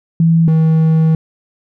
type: tone pair in turn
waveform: sine / triangle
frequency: 164.81 / 159.93 Hz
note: E3 / D#3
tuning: 0 / +48 cents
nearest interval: minor second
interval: 52 cents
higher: first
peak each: -7 / -6 dBFS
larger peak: second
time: 0.2-0.48 / 0.48-1.15 s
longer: second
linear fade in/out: 2 ms
effects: none